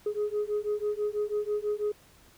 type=beating tone pair; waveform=sine; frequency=415.3 / 421.4 Hz; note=G#4 / G#4; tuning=0 / +25 cents; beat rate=6.1 Hz; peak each=-29 dBFS; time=0.06-1.92 s; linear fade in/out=5 ms; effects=tanh soft clip ceiling -23 dBFS + pink hiss -58 dBFS RMS until 2.37 s